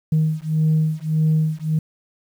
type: beating tone pair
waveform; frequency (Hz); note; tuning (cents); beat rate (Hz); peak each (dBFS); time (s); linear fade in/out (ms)
sine; 155.8 / 157.5; D#3 / D#3; +3 / +21; 1.7; -18; 0.12-1.79; 5
effects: tanh soft clip ceiling -11 dBFS + 8-bit